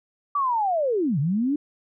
sine linear two-way sweep, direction down then up, 1174.7 to 130.81 to 301.3 Hz, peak -20 dBFS, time 0.35-1.56 s, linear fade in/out 5 ms, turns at 1.19 s, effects none

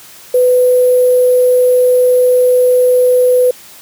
sine tone with sample-and-hold, 500 Hz, B4, 21 cents sharp, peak -6 dBFS, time 0.34-3.51 s, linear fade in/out 5 ms, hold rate 11025 Hz, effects white hiss -37 dBFS RMS until 3.81 s + high-pass 80 Hz 12 dB/octave

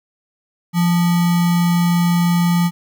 sine tone with sample-and-hold, 173 Hz, F3, 16 cents flat, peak -12 dBFS, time 0.73-2.71 s, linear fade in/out 50 ms, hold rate 1050 Hz, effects none

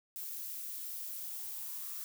violet noise with high-pass filter sweep, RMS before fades -42 dBFS, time 0.16-2.04 s, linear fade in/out 0 ms, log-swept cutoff 280 to 1300 Hz, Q 5.8, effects none

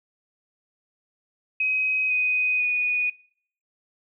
sine tone with pitch steps, 2529 / 2500 / 2471 Hz, D#7 / D#7 / D#7, +28 / +8 / -13 cents, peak -20 dBFS, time 1.6-3.1 s, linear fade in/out 5 ms, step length 500 ms, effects noise-tail reverb RT60 0.6 s tail -24 dB re dry

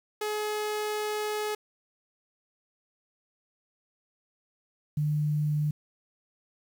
sawtooth / sine tone pair in turn, 423.4 / 149.69 Hz, G#4 / D3, +33 / +33 cents, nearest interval octave + tritone, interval 1800 cents, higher first, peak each -25 / -24 dBFS, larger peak second, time 0.21-1.55 / 4.97-5.71 s, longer first, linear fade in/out 5 ms, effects 9-bit

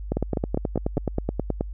two click trains, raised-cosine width 2 ms, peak -10 / -10 dBFS, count 5 / 15, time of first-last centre 0.17-0.978 / 0.12-1.609 s, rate 4.95 / 9.4 Hz, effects added 50 Hz sine -31 dBFS peak until 1.73 s

